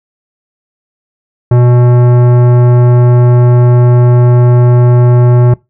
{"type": "tone with tanh clipping", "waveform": "sine", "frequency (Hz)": 122.3, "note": "B2", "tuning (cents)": -16, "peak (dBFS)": -5, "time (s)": [1.51, 5.54], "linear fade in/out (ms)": 5, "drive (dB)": 16, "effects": ["noise-tail reverb RT60 0.2 s tail -22 dB re dry"]}